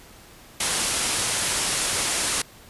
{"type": "low-pass noise", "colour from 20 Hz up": "white", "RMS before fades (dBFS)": -25, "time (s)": [0.6, 2.42], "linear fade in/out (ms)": 5, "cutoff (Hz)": 11000, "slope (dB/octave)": 96, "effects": ["pink hiss -48 dBFS RMS until 2.69 s", "resampled to 32000 Hz"]}